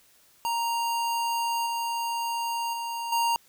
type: tone with level steps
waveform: square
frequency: 932.3 Hz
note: A#5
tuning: in tune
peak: -26 / -28 / -31 / -23 dBFS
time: 0.45-3.36 s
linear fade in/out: 0 ms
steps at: 1.66 / 2.73 / 3.12 s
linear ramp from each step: 5 ms
effects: white hiss -60 dBFS RMS until 3.48 s